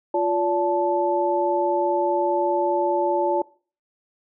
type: tone cluster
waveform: sine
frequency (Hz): 350.8 / 574 / 875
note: F4 / D5 / A5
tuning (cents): +8 / -40 / -10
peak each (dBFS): -23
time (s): 0.14-3.42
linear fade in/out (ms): 5
effects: noise-tail reverb RT60 0.4 s tail -21 dB re dry